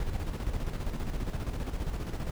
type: noise with tremolo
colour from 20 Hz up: brown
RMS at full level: -31 dBFS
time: 0-2.31 s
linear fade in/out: 2 ms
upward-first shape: square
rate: 15 Hz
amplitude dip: 50%
effects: none